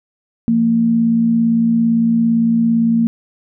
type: tone pair together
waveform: sine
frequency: 172.31 / 230 Hz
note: F3 / A#3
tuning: -23 / -23 cents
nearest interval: perfect fourth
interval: 500 cents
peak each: -22 / -11 dBFS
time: 0.48-3.07 s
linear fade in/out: 0 ms
effects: none